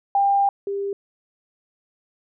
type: tone pair in turn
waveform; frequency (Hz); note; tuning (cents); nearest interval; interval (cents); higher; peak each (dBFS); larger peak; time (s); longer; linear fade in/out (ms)
sine; 797 / 398.5; G5 / G4; +28 / +28; octave; 1200; first; -15 / -23; first; 0.15-0.49 / 0.67-0.93; first; 2
effects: none